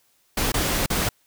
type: noise with dropouts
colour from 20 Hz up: pink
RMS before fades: -23 dBFS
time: 0.37-1.09 s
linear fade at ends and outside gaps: 5 ms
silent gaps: 0.52-0.54 / 0.862-0.901 s
effects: white hiss -64 dBFS RMS until 1.26 s